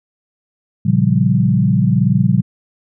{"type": "chord", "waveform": "sine", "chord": "G half-diminished seventh", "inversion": "first", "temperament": "equal", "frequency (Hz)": [116.54, 138.59, 174.61, 196], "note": ["Bb2", "Db3", "F3", "G3"], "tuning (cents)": [0, 0, 0, 0], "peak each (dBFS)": -16, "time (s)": [0.85, 2.42], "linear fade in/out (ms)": 10, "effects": []}